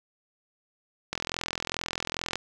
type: click train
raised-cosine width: 0.2 ms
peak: -12 dBFS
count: 53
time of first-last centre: 1.13-2.356 s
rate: 42.4 Hz
effects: none